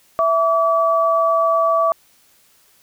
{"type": "tone pair together", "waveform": "sine", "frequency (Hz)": [659.3, 1148.6], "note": ["E5", "D6"], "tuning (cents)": [0, -39], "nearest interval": "minor seventh", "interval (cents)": 961, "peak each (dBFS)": -16, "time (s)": [0.19, 1.92], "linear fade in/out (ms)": 0, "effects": ["white hiss -55 dBFS RMS until 2.82 s"]}